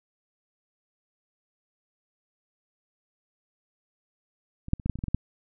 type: clicks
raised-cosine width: 5 ms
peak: -26 / -8 / -29 / -16 / -12 / -22 / -25 / -17 / -18 / -10 dBFS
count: 10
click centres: 4.684 / 4.734 / 4.798 / 4.86 / 4.897 / 4.956 / 4.989 / 5.039 / 5.083 / 5.146 s
effects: none